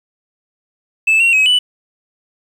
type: tone with pitch steps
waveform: sine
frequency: 2624 / 2737 / 2549 / 2975 Hz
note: E7 / F7 / D#7 / F#7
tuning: -9 / -36 / +41 / +9 cents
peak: -6 dBFS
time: 1.07-1.59 s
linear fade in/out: 10 ms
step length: 130 ms
effects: tanh soft clip ceiling -8 dBFS + 7-bit